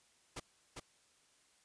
pink noise with echo, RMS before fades -43 dBFS, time 0.36-0.4 s, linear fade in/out 10 ms, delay 400 ms, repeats 1, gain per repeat -3 dB, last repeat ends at 0.8 s, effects white hiss -70 dBFS RMS until 1.64 s + resampled to 22050 Hz

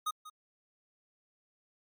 square tone with echo, 1244.5 Hz, D#6, in tune, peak -31 dBFS, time 0.06-0.11 s, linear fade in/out 10 ms, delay 190 ms, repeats 1, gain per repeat -15 dB, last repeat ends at 0.3 s, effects MP3 96 kbps

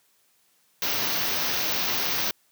white band-stop noise, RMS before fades -26 dBFS, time 0.82-2.31 s, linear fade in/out 2 ms, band 6300 to 14000 Hz, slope 96 dB/octave, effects white hiss -65 dBFS RMS until 2.51 s + high-pass 100 Hz 12 dB/octave

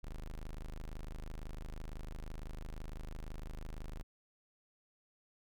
35% pulse tone, 25.96 Hz, G#0, in tune, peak -40 dBFS, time 0.03-4.03 s, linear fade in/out 10 ms, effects none

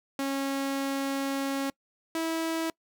sawtooth tone pair in turn, 274 / 325.8 Hz, C#4 / E4, -20 / -20 cents, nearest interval minor third, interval 300 cents, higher second, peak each -24 dBFS, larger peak neither, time 0.19-1.7 / 2.15-2.7 s, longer first, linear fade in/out 2 ms, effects noise-tail reverb RT60 0.1 s tail -25 dB re dry

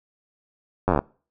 slowing click train, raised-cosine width 1 ms, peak -6 dBFS, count 10, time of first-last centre 0.88-0.99 s, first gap 10 ms, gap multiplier 1.05, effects noise-tail reverb RT60 0.4 s tail -25 dB re dry

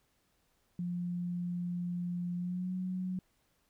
sine tone with pitch glide, 176 to 184.32 Hz, F3 to F#3, +14 to -6 cents, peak -33 dBFS, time 0.79-3.19 s, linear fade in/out 2 ms, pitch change +80 cents, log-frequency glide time 2.36-2.73 s, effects pink hiss -74 dBFS RMS until 3.69 s

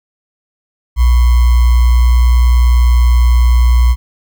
sine tone with sample-and-hold, 60.3 Hz, B1, 41 cents flat, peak -5 dBFS, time 0.96-3.96 s, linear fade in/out 50 ms, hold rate 1050 Hz, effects none

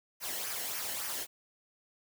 white noise with flanger, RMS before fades -37 dBFS, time 0.2-1.27 s, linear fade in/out 50 ms, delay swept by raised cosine 0.25 to 0.85 ms, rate 3.5 Hz, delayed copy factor -0.55, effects none

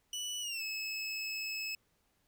25% pulse tone with pitch glide, 2960 to 2592 Hz, F#7 to E7, 0 to -30 cents, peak -33 dBFS, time 0.13-1.75 s, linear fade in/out 2 ms, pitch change -230 cents, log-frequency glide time 0.41-0.63 s, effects pink hiss -75 dBFS RMS until 2.27 s

